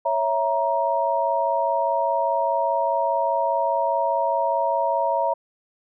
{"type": "chord", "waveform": "sine", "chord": "A# diminished", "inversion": "first", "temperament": "equal with one note detuned", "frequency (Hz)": [554.4, 659.3, 941.5], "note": ["C#5", "E5", "A#5"], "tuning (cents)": [0, 0, 17], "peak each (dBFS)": [-25, -24, -22], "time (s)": [0.05, 5.34], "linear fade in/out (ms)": 10, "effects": []}